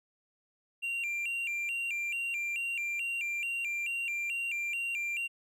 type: tone with vibrato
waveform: triangle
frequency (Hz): 2561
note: D#7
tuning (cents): +49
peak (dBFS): -30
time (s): 0.82-5.28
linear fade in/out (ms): 20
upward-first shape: square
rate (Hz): 2.3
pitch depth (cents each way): 130
effects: none